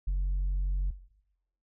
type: tone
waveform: sine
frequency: 46.25 Hz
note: F#1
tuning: in tune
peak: -23 dBFS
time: 0.07-0.91 s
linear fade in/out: 10 ms
effects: noise-tail reverb RT60 0.8 s tail -18 dB re dry + tanh soft clip ceiling -25 dBFS